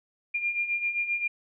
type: beating tone pair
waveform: sine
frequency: 2397 / 2404.6 Hz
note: D7 / D7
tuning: +35 / +40 cents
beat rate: 7.6 Hz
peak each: -33 / -27 dBFS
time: 0.34-1.28 s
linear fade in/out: 10 ms
effects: none